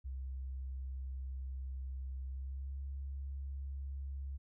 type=tone with pitch glide; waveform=sine; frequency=65.7 to 68.45 Hz; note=C2 to C#2; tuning=+8 to -21 cents; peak=-39 dBFS; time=0.04-4.38 s; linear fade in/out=20 ms; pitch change=+71 cents; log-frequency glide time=2.27-2.8 s; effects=none